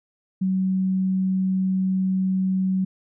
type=tone; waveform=sine; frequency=188.4 Hz; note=F#3; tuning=32 cents sharp; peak=-19 dBFS; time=0.41-2.85 s; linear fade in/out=10 ms; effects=none